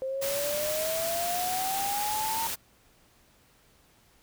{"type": "exponential sweep", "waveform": "sine", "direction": "up", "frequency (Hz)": [523.3, 917], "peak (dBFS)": -29, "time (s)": [0.02, 2.47], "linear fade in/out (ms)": 0}
{"type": "noise", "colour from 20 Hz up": "white", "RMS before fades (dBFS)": -33, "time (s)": [0.21, 2.56], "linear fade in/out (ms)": 20}
{"effects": ["pink hiss -62 dBFS RMS until 4.22 s"]}